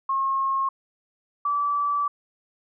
sine tone pair in turn, 1080 / 1156 Hz, C#6 / D6, -45 / -28 cents, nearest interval minor second, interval 117 cents, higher second, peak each -21 dBFS, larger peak neither, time 0.09-0.69 / 1.45-2.08 s, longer second, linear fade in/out 5 ms, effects none

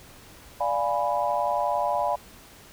sine chord, D diminished seventh, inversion none, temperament equal, 587.3 / 698.5 / 830.6 / 987.8 Hz, D5 / F5 / Ab5 / Cb6, 0 / 0 / 0 / 0 cents, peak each -28 dBFS, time 0.6-2.16 s, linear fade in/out 10 ms, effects pink hiss -49 dBFS RMS until 2.72 s

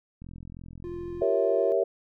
click train, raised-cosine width 5 ms, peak -31 dBFS, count 44, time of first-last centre 0.22-1.22 s, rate 43 Hz
triangle tone with vibrato, 349.2 Hz, F4, in tune, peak -32 dBFS, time 0.84-1.72 s, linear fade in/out 0 ms, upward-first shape triangle, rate 13 Hz, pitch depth 10 cents each way
sine chord, G diminished seventh, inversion none, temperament equal, 392 / 466.2 / 554.4 / 659.3 Hz, G4 / Bb4 / Db5 / Fb5, 0 / 0 / 0 / 0 cents, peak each -27 dBFS, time 1.21-1.84 s, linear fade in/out 10 ms
effects none

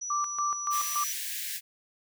sine tone, 5890 Hz, F#8, 9 cents flat, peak -33 dBFS, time 0.01-1.13 s, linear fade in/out 10 ms
sine tone with tremolo, 1174.7 Hz, D6, in tune, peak -26 dBFS, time 0.1-1.04 s, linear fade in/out 5 ms, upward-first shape square, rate 3.5 Hz, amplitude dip 75%
white high-pass noise, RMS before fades -35 dBFS, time 0.7-1.61 s, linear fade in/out 50 ms, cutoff 1600 Hz, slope 96 dB/octave
effects none

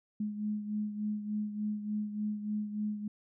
sine beating tone pair, 210 / 213.4 Hz, G#3 / G#3, +19 / +47 cents, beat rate 3.4 Hz, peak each -33 / -40 dBFS, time 0.2-3.08 s, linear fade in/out 5 ms, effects none

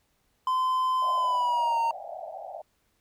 triangle tone with pitch glide, 1028 to 921.1 Hz, C6 to A#5, -31 to -21 cents, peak -21 dBFS, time 0.47-1.91 s, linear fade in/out 2 ms, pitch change -190 cents, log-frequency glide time 1.15-1.79 s
pink band-pass noise, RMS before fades -39 dBFS, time 1.02-2.62 s, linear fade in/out 5 ms, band 590 to 800 Hz, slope 96 dB/octave
effects pink hiss -71 dBFS RMS until 3 s

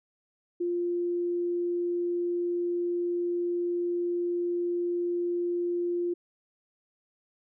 sine tone, 349.2 Hz, F4, in tune, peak -26 dBFS, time 0.6-6.14 s, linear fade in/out 10 ms, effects none

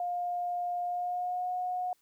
sine tone with pitch glide, 708 to 726.6 Hz, F5 to F#5, +23 to -32 cents, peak -30 dBFS, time 0-1.93 s, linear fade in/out 2 ms, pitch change +45 cents, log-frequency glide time 0.84-1.51 s, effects white hiss -71 dBFS RMS until 2.01 s

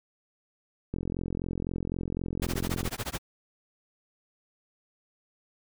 click train, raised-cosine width 3 ms, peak -19 dBFS, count 86, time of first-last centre 0.94-2.876 s, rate 43.9 Hz
pink noise with tremolo, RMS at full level -32 dBFS, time 2.42-3.19 s, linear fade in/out 5 ms, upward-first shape sine, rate 14 Hz, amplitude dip 100%
effects none

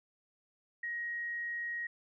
sine tone, 1887 Hz, A#6, 21 cents sharp, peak -35 dBFS, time 0.83-1.87 s, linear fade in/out 5 ms, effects none

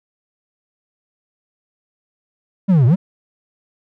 triangle linear two-way sweep, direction down then up, 203.3 to 111.2 to 203.3 Hz, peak -7 dBFS, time 2.68-2.96 s, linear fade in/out 20 ms, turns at 2.86 s, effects none

